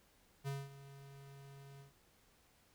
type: tone with ADSR envelope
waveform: square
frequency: 138.59 Hz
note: C#3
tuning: in tune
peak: -38 dBFS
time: 0.44-1.93 s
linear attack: 35 ms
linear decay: 210 ms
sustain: -16 dB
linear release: 130 ms
effects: pink hiss -70 dBFS RMS until 2.74 s